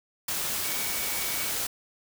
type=tone in noise; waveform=sine; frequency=2257 Hz; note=C#7; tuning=31 cents sharp; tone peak=-39 dBFS; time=0.64-1.5 s; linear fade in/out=5 ms; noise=white; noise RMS=-30 dBFS; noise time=0.28-1.67 s; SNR=-12 dB; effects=none